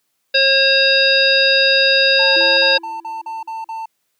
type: harmonic tone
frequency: 540 Hz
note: C#5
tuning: 45 cents flat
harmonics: 1 / 3 / 5 / 7 / 9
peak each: -17 / -17 / -17 / -17 / -17 dBFS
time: 0.34-2.78 s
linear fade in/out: 10 ms
type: tone bursts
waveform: triangle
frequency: 895 Hz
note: A5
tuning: 29 cents sharp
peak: -22 dBFS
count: 8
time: 2.19-3.858 s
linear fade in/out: 5 ms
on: 170 ms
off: 44 ms
type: tone with exponential decay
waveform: triangle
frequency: 334 Hz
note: E4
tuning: 23 cents sharp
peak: -24 dBFS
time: 2.36-3.79 s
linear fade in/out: 5 ms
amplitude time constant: 310 ms
effects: white hiss -69 dBFS RMS until 4.19 s + high-pass 100 Hz 12 dB/octave